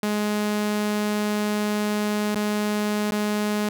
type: tone with dropouts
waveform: sawtooth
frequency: 209.4 Hz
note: G#3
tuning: 15 cents sharp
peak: -18 dBFS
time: 0.03-3.69 s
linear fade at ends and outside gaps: 2 ms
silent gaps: 2.348-2.357 / 3.109-3.12 s
effects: none